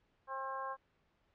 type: harmonic tone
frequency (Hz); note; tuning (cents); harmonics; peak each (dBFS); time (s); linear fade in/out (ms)
267.2; C4; +36; 2 / 3 / 4 / 5 / 6; -46 / -46 / -40 / -52 / -49; 0.27-0.77; 50
effects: pink hiss -75 dBFS RMS until 1.34 s + low-pass 3000 Hz 12 dB/octave